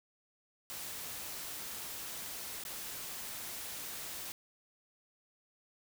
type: noise with dropouts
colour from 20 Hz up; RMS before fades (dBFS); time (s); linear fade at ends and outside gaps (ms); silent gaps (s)
white; -43; 0.7-4.32; 0; 2.637-2.651
effects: none